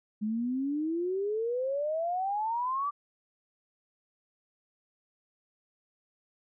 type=exponential sweep; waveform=sine; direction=up; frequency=207.8 to 1179 Hz; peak=-28 dBFS; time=0.21-2.91 s; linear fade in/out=20 ms; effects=none